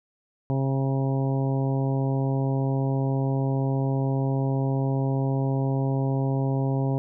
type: harmonic tone with a mistuned harmonic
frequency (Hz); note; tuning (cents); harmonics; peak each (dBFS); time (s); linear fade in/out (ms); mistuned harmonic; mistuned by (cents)
134.9; C#3; -47; 1 / 2 / 3 / 4 / 5 / 6 / 7; -23 / -29 / -33 / -35 / -37 / -39 / -40; 0.5-6.98; 0; 7; +16
effects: none